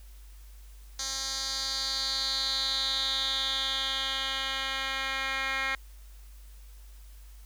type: tone with band-pass filter sweep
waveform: 10% pulse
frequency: 268 Hz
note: C4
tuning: 42 cents sharp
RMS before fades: -31 dBFS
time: 0.99-5.75 s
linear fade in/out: 2 ms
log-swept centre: 5500 to 2300 Hz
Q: 4.8
effects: added 50 Hz sine -46 dBFS peak until 7.45 s + white hiss -60 dBFS RMS until 7.45 s